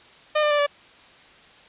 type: tone with pitch steps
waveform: sawtooth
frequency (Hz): 607 / 596.9 / 587 / 577.3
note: D#5 / D5 / D5 / D5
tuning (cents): -43 / +28 / -1 / -30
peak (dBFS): -14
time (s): 0.35-0.666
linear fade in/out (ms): 10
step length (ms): 79
effects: white hiss -50 dBFS RMS until 1.68 s + resampled to 8000 Hz